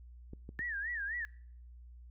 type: clicks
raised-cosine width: 3 ms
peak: -33 dBFS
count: 3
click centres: 0.334 / 0.491 / 0.593 s
type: tone with vibrato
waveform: sine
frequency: 1760 Hz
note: A6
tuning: in tune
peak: -35 dBFS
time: 0.59-1.25 s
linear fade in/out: 0 ms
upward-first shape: sine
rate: 3.9 Hz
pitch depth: 180 cents each way
effects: noise-tail reverb RT60 0.6 s tail -24 dB re dry + added 60 Hz sine -50 dBFS peak until 2.1 s